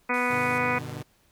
harmonic tone, 246.9 Hz, B3, in tune, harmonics 1 / 2 / 3 / 4 / 5 / 6 / 7 / 8 / 9 / 10, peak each -31 / -31 / -35 / -30 / -32 / -32 / -40 / -32 / -33 / -32 dBFS, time 0.09-0.79 s, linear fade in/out 10 ms
white band-pass noise, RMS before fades -49 dBFS, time 0.14-0.58 s, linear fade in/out 0 ms, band 1200 to 12000 Hz, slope 48 dB/octave
sawtooth chord, G major, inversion none, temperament equal with one note detuned, 98 / 123.47 / 150.35 Hz, G2 / B2 / D3, 0 / 0 / +41 cents, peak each -38 / -33 / -34 dBFS, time 0.3-1.03 s, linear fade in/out 10 ms
effects pink hiss -64 dBFS RMS until 1.31 s

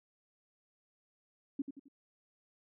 sine tone with echo, 277.2 Hz, C#4, in tune, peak -31 dBFS, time 1.59-1.62 s, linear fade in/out 5 ms, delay 88 ms, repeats 3, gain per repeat -8 dB, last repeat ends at 1.884 s, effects none

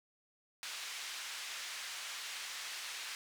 pink band-pass noise, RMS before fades -44 dBFS, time 0.63-3.15 s, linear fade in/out 0 ms, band 1800 to 7200 Hz, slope 12 dB/octave, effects none

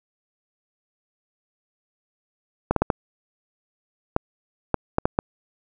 clicks, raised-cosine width 1 ms, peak -4 dBFS, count 9, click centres 2.71 / 2.763 / 2.82 / 2.902 / 4.164 / 4.743 / 4.984 / 5.055 / 5.189 s, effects none

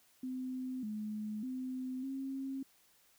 sine tone with pitch steps, 256.7 / 212.9 / 257 / 268.8 Hz, C4 / G#3 / C4 / C4, -33 / +43 / -31 / +47 cents, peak -37 dBFS, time 0.23-2.63 s, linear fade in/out 5 ms, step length 600 ms, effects white hiss -68 dBFS RMS until 3.18 s

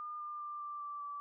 sine tone with pitch steps, 1209 / 1198.6 / 1188.2 / 1178 / 1167.8 / 1157.7 Hz, D6 / D6 / D6 / D6 / D6 / D6, +50 / +35 / +20 / +5 / -10 / -25 cents, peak -40 dBFS, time 0-1.2 s, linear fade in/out 0 ms, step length 200 ms, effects none

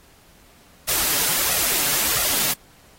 white noise with flanger, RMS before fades -21 dBFS, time 0.87-2.54 s, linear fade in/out 20 ms, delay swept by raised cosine 1.5 to 7.1 ms, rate 1.5 Hz, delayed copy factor +0.6, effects pink hiss -53 dBFS RMS until 2.98 s + AAC 48 kbps

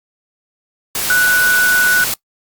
sine tone in noise, 1480 Hz, F#6, in tune, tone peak -10 dBFS, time 1.1-2.04 s, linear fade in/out 2 ms, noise white, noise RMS -19 dBFS, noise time 0.95-2.14 s, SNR +6 dB, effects noise-tail reverb RT60 0.1 s tail -22 dB re dry + Opus 48 kbps

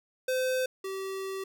square tone pair in turn, 514 / 385.1 Hz, C5 / G4, -31 / -31 cents, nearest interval perfect fourth, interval 500 cents, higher first, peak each -27 / -34 dBFS, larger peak first, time 0.28-0.66 / 0.84-1.44 s, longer second, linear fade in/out 5 ms, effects none

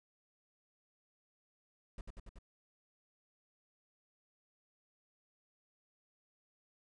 brown noise with echo, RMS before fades -44 dBFS, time 1.98-2.01 s, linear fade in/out 2 ms, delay 94 ms, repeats 4, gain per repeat -2 dB, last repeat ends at 2.386 s, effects resampled to 22050 Hz

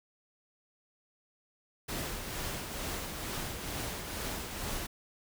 pink noise with tremolo, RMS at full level -36 dBFS, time 1.88-4.87 s, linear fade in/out 10 ms, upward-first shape triangle, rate 2.2 Hz, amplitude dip 45%, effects none

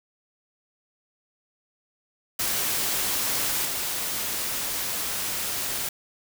white noise with level steps, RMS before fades -26 / -29 dBFS, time 2.39-5.89 s, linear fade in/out 5 ms, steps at 3.65 s, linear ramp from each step 2 ms, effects none

